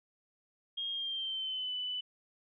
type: tone with pitch glide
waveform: sine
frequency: 3243 to 2991 Hz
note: G#7 to F#7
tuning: -42 to +18 cents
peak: -34 dBFS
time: 0.77-2.01 s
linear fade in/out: 10 ms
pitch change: -140 cents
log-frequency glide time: 0.91-1.74 s
effects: none